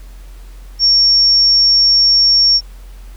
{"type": "tone", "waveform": "sine", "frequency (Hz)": 5500, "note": "F8", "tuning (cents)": -27, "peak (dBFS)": -7, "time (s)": [0.79, 2.61], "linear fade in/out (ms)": 50, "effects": ["added 44 Hz sine -31 dBFS peak until 3.16 s", "pink hiss -47 dBFS RMS until 3.16 s"]}